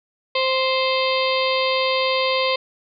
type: harmonic tone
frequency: 523.3 Hz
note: C5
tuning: in tune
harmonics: 1 / 2 / 4 / 5 / 6 / 7 / 8 / 9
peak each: -21 / -24 / -27 / -28 / -29 / -29 / -30 / -31 dBFS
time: 0.35-2.56 s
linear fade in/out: 5 ms
effects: none